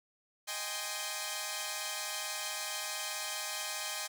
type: chord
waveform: 5% pulse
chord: Ab major seventh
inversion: second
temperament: equal with one note detuned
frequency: 622.3 / 784 / 835.9 / 1046.5 Hz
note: Eb5 / G5 / Ab5 / C6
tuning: 0 / 0 / +11 / 0 cents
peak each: -30 dBFS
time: 0.47-4.08 s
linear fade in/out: 20 ms
effects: none